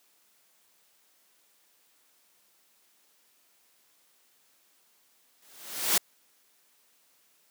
white noise with exponential growth, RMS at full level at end -21 dBFS, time 5.42-5.98 s, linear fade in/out 5 ms, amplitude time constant 120 ms, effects white hiss -66 dBFS RMS until 7.5 s + high-pass 200 Hz 12 dB/octave

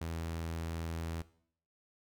sawtooth tone, 82.41 Hz, E2, in tune, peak -33 dBFS, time 0.01-1.22 s, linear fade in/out 5 ms, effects noise-tail reverb RT60 0.6 s tail -18 dB re dry

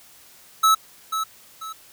square tone with echo, 1300 Hz, E6, 24 cents flat, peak -14 dBFS, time 0.63-0.75 s, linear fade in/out 10 ms, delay 490 ms, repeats 2, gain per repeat -9 dB, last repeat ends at 1.73 s, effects white hiss -50 dBFS RMS until 1.92 s

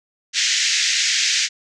white band-pass noise, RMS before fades -19 dBFS, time 0.33-1.49 s, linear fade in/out 50 ms, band 1700 to 6800 Hz, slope 48 dB/octave, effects none

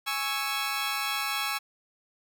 15% pulse chord, C# minor, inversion second, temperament equal, 830.6 / 1108.7 / 1318.5 Hz, G#5 / C#6 / E6, 0 / 0 / 0 cents, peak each -27 / -26 / -26 dBFS, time 0.06-1.59 s, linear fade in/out 20 ms, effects none

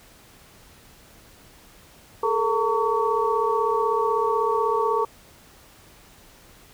sine tone cluster, 423.9 / 460 / 910 / 1129 Hz, G#4 / A#4 / A#5 / C#6, +35 / -23 / -42 / +31 cents, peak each -25 dBFS, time 2.23-5.05 s, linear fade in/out 5 ms, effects pink hiss -51 dBFS RMS until 6.73 s

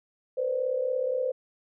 sine tone cluster, 478.1 / 515 / 579 Hz, A#4 / C5 / D5, +44 / -28 / -25 cents, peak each -35 / -26 / -34 dBFS, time 0.37-1.32 s, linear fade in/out 10 ms, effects none

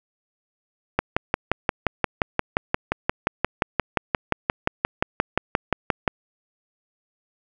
click train, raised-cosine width 0.5 ms, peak -3 dBFS, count 30, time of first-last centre 0.99-6.078 s, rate 5.7 Hz, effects none

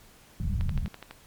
pink low-pass noise, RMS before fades -28 dBFS, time 0.4-0.88 s, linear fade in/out 2 ms, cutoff 190 Hz, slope 48 dB/octave
click train, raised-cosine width 0.3 ms, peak -24 dBFS, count 7, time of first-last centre 0.61-1.11 s, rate 12 Hz
effects pink hiss -55 dBFS RMS until 1.26 s + MP3 96 kbps

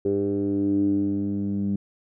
10% pulse tone with low-pass filter sweep, 99.9 Hz, G2, 33 cents sharp, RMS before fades -24 dBFS, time 0.05-1.76 s, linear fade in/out 5 ms, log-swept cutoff 390 to 220 Hz, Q 6.7, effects none

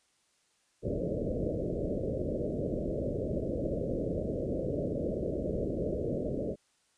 white low-pass noise, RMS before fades -33 dBFS, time 0.82-6.56 s, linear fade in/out 50 ms, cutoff 610 Hz, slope 96 dB/octave, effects white hiss -71 dBFS RMS until 6.97 s + resampled to 22050 Hz

